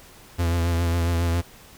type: tone with vibrato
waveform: 45% pulse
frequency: 85.1 Hz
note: F2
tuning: 44 cents flat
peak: -20 dBFS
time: 0.38-1.42 s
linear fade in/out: 20 ms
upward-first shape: triangle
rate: 7.3 Hz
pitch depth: 43 cents each way
effects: pink hiss -48 dBFS RMS until 1.77 s